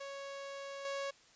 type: tone with level steps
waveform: sawtooth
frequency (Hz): 554.4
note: C#5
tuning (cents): 0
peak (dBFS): -39 / -33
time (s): 0-1.11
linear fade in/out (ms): 10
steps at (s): 0.85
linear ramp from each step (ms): 2
effects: white hiss -63 dBFS RMS until 1.35 s + resampled to 16000 Hz